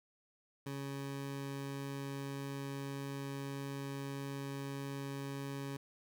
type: tone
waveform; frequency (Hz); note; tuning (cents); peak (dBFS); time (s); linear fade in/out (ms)
20% pulse; 138.59; C#3; 0; -35; 0.66-5.77; 5
effects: none